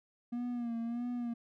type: tone with vibrato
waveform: triangle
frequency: 237.3 Hz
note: A#3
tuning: 31 cents sharp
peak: -32 dBFS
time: 0.32-1.34 s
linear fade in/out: 10 ms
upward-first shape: sine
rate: 1.6 Hz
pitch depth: 53 cents each way
effects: none